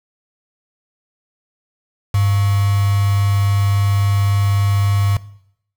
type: tone with quantisation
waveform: sine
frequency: 100.2 Hz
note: G2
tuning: 38 cents sharp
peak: -12 dBFS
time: 2.14-5.17 s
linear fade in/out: 5 ms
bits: 4
effects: noise-tail reverb RT60 0.7 s tail -19 dB re dry